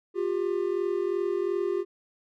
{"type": "tone pair together", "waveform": "triangle", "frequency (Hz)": [355.6, 398.4], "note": ["F4", "G4"], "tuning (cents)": [31, 28], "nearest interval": "major second", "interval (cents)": 197, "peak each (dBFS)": -26, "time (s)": [0.14, 1.85], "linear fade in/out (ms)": 50, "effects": []}